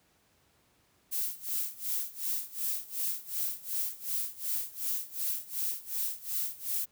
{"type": "noise with tremolo", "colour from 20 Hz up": "violet", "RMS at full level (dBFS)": -31, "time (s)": [1.11, 6.86], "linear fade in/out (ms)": 20, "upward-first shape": "sine", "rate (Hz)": 2.7, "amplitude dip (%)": 90, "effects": ["pink hiss -68 dBFS RMS until 6.91 s", "high-pass 60 Hz 12 dB/octave"]}